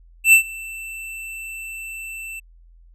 square tone with ADSR envelope, 2669 Hz, E7, 21 cents sharp, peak -7 dBFS, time 0.24-2.4 s, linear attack 88 ms, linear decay 98 ms, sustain -24 dB, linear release 11 ms, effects added 42 Hz sine -46 dBFS peak until 2.94 s + resampled to 32000 Hz

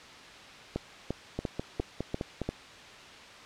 two click trains, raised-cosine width 2 ms, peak -17 / -18 dBFS, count 6 / 6, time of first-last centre 0.76-2.49 / 1.39-2.417 s, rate 2.89 / 4.87 Hz, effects white hiss -48 dBFS RMS until 3.45 s + low-pass 4000 Hz 12 dB/octave

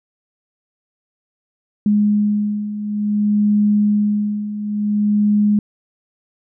sine beating tone pair, 207.7 / 208.26 Hz, G#3 / G#3, 0 / +5 cents, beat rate 0.56 Hz, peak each -20 / -15 dBFS, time 1.86-5.59 s, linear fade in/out 2 ms, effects none

